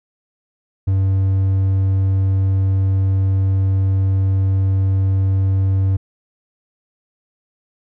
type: tone with hard clipping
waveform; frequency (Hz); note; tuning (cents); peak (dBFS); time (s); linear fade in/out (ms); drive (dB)
triangle; 96.2; G2; -32; -14; 0.87-5.97; 10; 6
effects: none